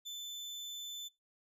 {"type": "tone", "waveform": "35% pulse", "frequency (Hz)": 3520, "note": "A7", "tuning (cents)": 0, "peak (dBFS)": -39, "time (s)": [0.05, 1.09], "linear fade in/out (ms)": 20, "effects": ["noise-tail reverb RT60 0.2 s tail -20 dB re dry", "resampled to 32000 Hz"]}